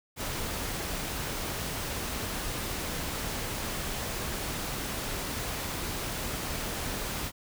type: noise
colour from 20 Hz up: pink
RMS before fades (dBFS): -34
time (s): 0.16-7.32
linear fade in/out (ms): 50
effects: none